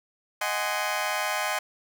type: chord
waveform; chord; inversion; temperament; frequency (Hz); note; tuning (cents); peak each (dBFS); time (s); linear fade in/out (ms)
20% pulse; Ab dominant seventh; second; just; 623 / 747.5 / 830.6 / 1038.3; Eb5 / Gb5 / Ab5 / C6; +2 / +17 / 0 / -14; -27; 0.41-1.59; 5
effects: none